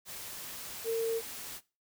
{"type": "tone in noise", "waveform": "sine", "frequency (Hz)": 454.8, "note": "A#4", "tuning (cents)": -43, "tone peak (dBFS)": -28, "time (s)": [0.84, 1.22], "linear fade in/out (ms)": 50, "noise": "white", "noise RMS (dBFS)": -43, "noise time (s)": [0.05, 1.61], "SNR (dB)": 12, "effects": ["noise-tail reverb RT60 0.3 s tail -20 dB re dry"]}